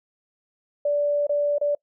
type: tone with dropouts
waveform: sine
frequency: 582 Hz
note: D5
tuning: 16 cents flat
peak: -19 dBFS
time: 0.85-1.75 s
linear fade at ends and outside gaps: 5 ms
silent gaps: 1.269-1.293 / 1.583-1.612 s
effects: noise-tail reverb RT60 0.1 s tail -25 dB re dry